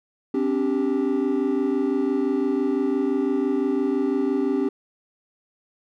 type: chord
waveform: triangle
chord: C suspended second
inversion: none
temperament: equal with one note detuned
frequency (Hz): 261.6 / 287.5 / 392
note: C4 / D4 / G4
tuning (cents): 0 / -37 / 0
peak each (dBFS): -22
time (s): 0.34-4.69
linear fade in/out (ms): 5
effects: tanh soft clip ceiling -10 dBFS